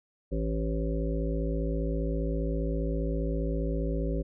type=harmonic tone; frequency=55 Hz; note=A1; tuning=in tune; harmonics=1 / 3 / 5 / 7 / 9 / 10; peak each=-29 / -34 / -36 / -37 / -39 / -39 dBFS; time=0.31-4.23 s; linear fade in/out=20 ms; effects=none